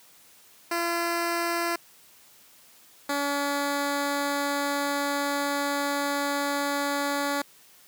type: tone pair in turn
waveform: 10% pulse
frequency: 341 / 284.3 Hz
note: F4 / C#4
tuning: -41 / +44 cents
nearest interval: minor third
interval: 315 cents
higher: first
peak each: -17 dBFS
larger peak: neither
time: 0.71-1.76 / 3.09-7.42 s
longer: second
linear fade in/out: 5 ms
effects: white hiss -55 dBFS RMS until 7.87 s + high-pass 100 Hz 12 dB/octave